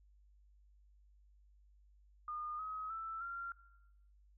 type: tone with pitch steps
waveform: sine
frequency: 1219 / 1270.8 / 1324.7 / 1381 Hz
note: D#6 / D#6 / E6 / F6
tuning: -36 / +36 / +8 / -20 cents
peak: -40 dBFS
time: 2.28-3.52 s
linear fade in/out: 2 ms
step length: 310 ms
effects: noise-tail reverb RT60 0.9 s tail -18 dB re dry + added 50 Hz sine -63 dBFS peak until 4.37 s